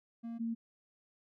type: tone pair in turn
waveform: triangle / sine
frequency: 231.4 / 229.3 Hz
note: A#3 / A#3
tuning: -13 / -28 cents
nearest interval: unison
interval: 15 cents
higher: first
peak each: -37 / -33 dBFS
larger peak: second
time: 0.23-0.39 / 0.39-0.55 s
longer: neither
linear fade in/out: 20 ms
effects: none